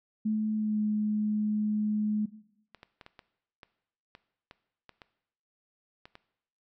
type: tone with pitch glide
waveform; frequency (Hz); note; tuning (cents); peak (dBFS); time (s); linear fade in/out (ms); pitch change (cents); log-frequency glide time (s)
sine; 215.6 to 211.8; A3 to G#3; -35 to +34; -25; 0.25-2.26; 10; -31; 0.56-0.8
type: clicks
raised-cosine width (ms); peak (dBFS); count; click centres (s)
0.3; -31; 12; 2.747 / 2.831 / 3.012 / 3.064 / 3.192 / 3.632 / 4.151 / 4.511 / 4.893 / 5.018 / 6.055 / 6.154
effects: noise-tail reverb RT60 0.8 s tail -17 dB re dry